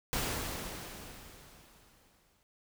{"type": "noise with exponential decay", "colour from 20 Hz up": "pink", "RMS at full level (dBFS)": -32, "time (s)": [0.13, 2.43], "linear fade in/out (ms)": 0, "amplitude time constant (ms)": 500, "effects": []}